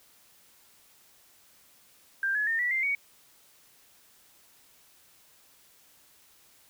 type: tone with pitch steps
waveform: sine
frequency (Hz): 1585 / 1698.8 / 1820.7 / 1951.4 / 2091 / 2242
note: G6 / G#6 / A#6 / B6 / C7 / C#7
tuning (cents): +19 / +39 / -41 / -21 / -2 / +19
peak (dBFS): -25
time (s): 2.23-2.95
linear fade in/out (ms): 2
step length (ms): 120
effects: white hiss -60 dBFS RMS until 6.69 s